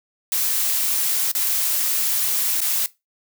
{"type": "noise with dropouts", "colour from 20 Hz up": "blue", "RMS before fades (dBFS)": -21, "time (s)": [0.32, 2.86], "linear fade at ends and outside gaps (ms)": 1, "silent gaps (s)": [[1.316, 1.35], [2.605, 2.616]], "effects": ["noise-tail reverb RT60 0.2 s tail -18 dB re dry"]}